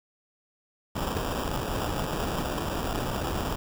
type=noise with sample-and-hold; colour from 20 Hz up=pink; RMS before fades=-30 dBFS; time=0.95-3.56 s; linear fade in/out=10 ms; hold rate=2100 Hz; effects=none